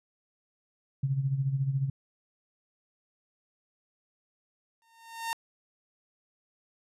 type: tone with tremolo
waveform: sine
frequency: 135.9 Hz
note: C#3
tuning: 34 cents flat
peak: -23 dBFS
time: 1.03-1.9 s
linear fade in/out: 5 ms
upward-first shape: sine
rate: 14 Hz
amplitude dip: 65%
type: tone with exponential growth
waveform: sawtooth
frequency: 914 Hz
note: A#5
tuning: 34 cents flat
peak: -24 dBFS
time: 4.82-5.33 s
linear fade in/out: 0 ms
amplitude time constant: 110 ms
effects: resampled to 32000 Hz